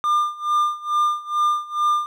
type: tone with tremolo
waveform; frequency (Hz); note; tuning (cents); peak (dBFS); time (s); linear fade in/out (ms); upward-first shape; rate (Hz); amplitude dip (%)
triangle; 1201; D6; +38; -13; 0.04-2.06; 0; sine; 2.3; 90
effects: none